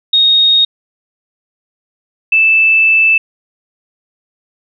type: tone pair in turn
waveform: sine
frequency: 3729 / 2637 Hz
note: A#7 / E7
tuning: 0 / 0 cents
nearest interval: tritone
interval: 600 cents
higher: first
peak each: -6 dBFS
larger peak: neither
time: 0.13-0.65 / 2.32-3.18 s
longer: second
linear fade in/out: 5 ms
effects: none